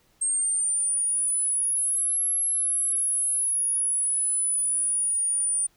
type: linear two-way sweep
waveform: sine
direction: up then down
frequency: 8450 to 11175 to 9320 Hz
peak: -22 dBFS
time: 0.21-5.67 s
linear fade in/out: 10 ms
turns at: 2.25 s
effects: pink hiss -64 dBFS RMS until 5.76 s